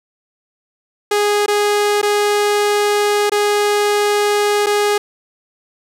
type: tone with dropouts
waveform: sawtooth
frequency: 413.5 Hz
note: G#4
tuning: 8 cents flat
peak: -9 dBFS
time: 1.11-4.98 s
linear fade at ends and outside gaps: 5 ms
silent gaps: 1.462-1.48 / 2.016-2.028 / 3.297-3.318 / 4.662-4.667 s
effects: low-pass 12000 Hz 12 dB/octave + 8-bit